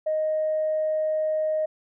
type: tone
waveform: sine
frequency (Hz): 622.3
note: D#5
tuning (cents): 0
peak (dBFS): -21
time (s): 0.06-1.66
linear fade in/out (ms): 10
effects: tanh soft clip ceiling -17 dBFS